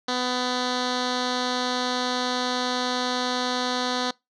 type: tone with low-pass filter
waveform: 10% pulse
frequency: 250 Hz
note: B3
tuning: 21 cents sharp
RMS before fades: -26 dBFS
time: 0.08-4.11 s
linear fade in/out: 5 ms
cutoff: 4700 Hz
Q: 3.9
effects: noise-tail reverb RT60 0.2 s tail -24 dB re dry